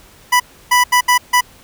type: tone bursts at uneven times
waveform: 25% pulse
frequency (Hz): 987.8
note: B5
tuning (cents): 0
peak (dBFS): -5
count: 5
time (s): 0.32-0.4 / 0.71-0.84 / 0.92-1.01 / 1.08-1.18 / 1.33-1.41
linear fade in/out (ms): 10
effects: pink hiss -45 dBFS RMS until 1.63 s